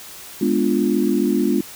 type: chord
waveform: sine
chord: G# diminished seventh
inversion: none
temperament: equal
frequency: 207.7 / 246.9 / 293.7 / 349.2 Hz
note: G#3 / B3 / D4 / F4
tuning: 0 / 0 / 0 / 0 cents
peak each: -21 dBFS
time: 0.41-1.61 s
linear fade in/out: 5 ms
effects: white hiss -38 dBFS RMS until 1.75 s